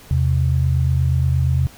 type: tone pair together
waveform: sine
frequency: 82.11 / 130.6 Hz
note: E2 / C3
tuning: -6 / -3 cents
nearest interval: minor sixth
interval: 803 cents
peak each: -17 dBFS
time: 0.11-1.67 s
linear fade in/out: 0 ms
effects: pink hiss -44 dBFS RMS until 1.77 s